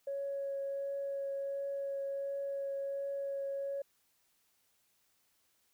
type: tone with vibrato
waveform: sine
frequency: 554.4 Hz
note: C#5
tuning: in tune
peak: -34 dBFS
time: 0.07-3.82 s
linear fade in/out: 5 ms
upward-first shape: triangle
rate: 1.4 Hz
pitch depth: 10 cents each way
effects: tanh soft clip ceiling -30 dBFS + white hiss -74 dBFS RMS until 5.73 s